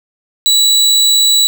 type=tone; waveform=30% pulse; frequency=3932 Hz; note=B7; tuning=8 cents flat; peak=-5 dBFS; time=0.46-1.47 s; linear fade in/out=0 ms; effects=none